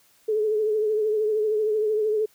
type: tone with vibrato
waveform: sine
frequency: 429 Hz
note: A4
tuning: 44 cents flat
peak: -20 dBFS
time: 0.28-2.26 s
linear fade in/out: 10 ms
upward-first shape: triangle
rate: 13 Hz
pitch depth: 55 cents each way
effects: white hiss -60 dBFS RMS until 2.34 s